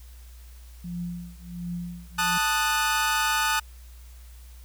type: tone with tremolo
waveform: sine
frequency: 174.61 Hz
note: F3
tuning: in tune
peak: -28 dBFS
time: 0.84-2.38 s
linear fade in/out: 5 ms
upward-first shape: triangle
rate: 1.4 Hz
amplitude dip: 100%
type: chord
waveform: sawtooth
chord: D# diminished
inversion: second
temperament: equal with one note detuned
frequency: 880 / 1237.3 / 1480 Hz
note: A5 / D#6 / F#6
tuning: 0 / -10 / 0 cents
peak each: -23 dBFS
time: 2.18-3.6 s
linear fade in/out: 10 ms
effects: added 60 Hz sine -43 dBFS peak until 4.64 s + white hiss -56 dBFS RMS until 4.64 s